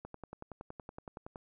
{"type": "click train", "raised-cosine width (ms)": 1, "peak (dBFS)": -30, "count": 15, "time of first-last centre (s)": [0.05, 1.358], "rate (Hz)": 10.7, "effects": []}